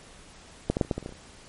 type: clicks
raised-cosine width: 2 ms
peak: -9 / -12 / -8 / -29 / -11 / -17 / -29 / -20 / -28 / -30 dBFS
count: 10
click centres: 0.7 / 0.769 / 0.812 / 0.849 / 0.912 / 0.98 / 1.027 / 1.061 / 1.092 / 1.124 s
effects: pink hiss -50 dBFS RMS until 1.48 s + MP3 48 kbps